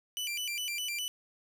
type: tone with vibrato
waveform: sawtooth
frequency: 2656 Hz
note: E7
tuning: 12 cents sharp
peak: -30 dBFS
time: 0.17-1.08 s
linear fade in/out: 0 ms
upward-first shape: square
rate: 4.9 Hz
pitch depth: 200 cents each way
effects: none